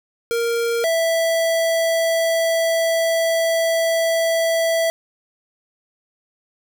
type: tone pair in turn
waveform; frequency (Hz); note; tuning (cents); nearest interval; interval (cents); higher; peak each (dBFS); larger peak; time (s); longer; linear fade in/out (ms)
square; 466.2 / 659.3; A#4 / E5; 0 / 0; tritone; 600; second; -19 / -17; second; 0.31-0.84 / 0.84-4.9; second; 0
effects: none